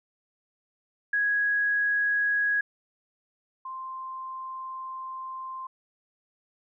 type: tone pair in turn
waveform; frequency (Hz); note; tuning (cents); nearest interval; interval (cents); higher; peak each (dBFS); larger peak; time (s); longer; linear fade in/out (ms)
sine; 1661.2 / 1046.5; G#6 / C6; 0 / 0; minor sixth; 800; first; -22 / -34; first; 1.13-2.61 / 3.65-5.67; second; 5
effects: none